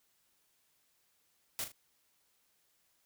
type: noise with echo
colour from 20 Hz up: white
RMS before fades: -37 dBFS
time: 1.59-1.64 s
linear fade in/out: 0 ms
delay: 39 ms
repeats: 2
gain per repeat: -9 dB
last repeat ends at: 1.718 s
effects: white hiss -74 dBFS RMS until 3.05 s